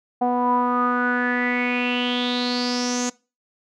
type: tone with low-pass filter sweep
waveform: sawtooth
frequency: 246 Hz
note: B3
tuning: 7 cents flat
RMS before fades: -22 dBFS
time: 0.21-3.1 s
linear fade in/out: 10 ms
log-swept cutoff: 780 to 6700 Hz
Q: 8.2
effects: noise-tail reverb RT60 0.3 s tail -22 dB re dry